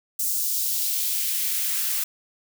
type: noise with high-pass filter sweep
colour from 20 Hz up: blue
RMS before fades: -25 dBFS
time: 0.19-2.04 s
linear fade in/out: 5 ms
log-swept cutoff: 6500 to 1200 Hz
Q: 1.1
effects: none